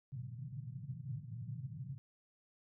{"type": "band-pass noise", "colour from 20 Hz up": "white", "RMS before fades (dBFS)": -45, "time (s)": [0.12, 1.98], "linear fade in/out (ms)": 0, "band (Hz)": [110, 150], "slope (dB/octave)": 48, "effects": []}